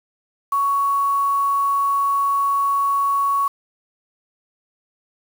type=tone with quantisation; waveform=sine; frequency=1116 Hz; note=C#6; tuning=11 cents sharp; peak=-16 dBFS; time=0.52-3.48 s; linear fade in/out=5 ms; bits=6; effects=none